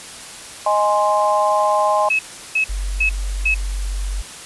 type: chord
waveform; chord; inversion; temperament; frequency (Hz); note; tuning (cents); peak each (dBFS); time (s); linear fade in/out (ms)
sine; Ab major; second; equal; 622.3 / 830.6 / 1046.5; Eb5 / Ab5 / C6; 0 / 0 / 0; -18; 0.66-2.09; 5
type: tone bursts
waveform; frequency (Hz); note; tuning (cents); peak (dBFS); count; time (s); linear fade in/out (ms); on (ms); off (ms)
sine; 2579; E7; -39; -14; 4; 2.1-3.544; 5; 91; 360
type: tone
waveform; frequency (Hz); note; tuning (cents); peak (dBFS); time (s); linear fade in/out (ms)
sine; 47.36; F#1; +41; -20; 2.69-4.22; 10
effects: white hiss -35 dBFS RMS until 4.45 s + resampled to 24000 Hz